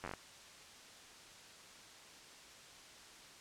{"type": "slowing click train", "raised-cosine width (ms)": 0.5, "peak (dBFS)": -27, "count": 7, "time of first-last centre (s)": [0.04, 0.137], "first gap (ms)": 10, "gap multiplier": 1.19, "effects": ["white hiss -56 dBFS RMS until 3.4 s", "low-pass 7000 Hz 12 dB/octave"]}